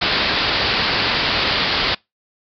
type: low-pass noise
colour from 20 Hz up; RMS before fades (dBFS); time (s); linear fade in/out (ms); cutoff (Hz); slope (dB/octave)
white; -19; 0.01-1.95; 10; 4900; 96
effects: noise-tail reverb RT60 0.2 s tail -25 dB re dry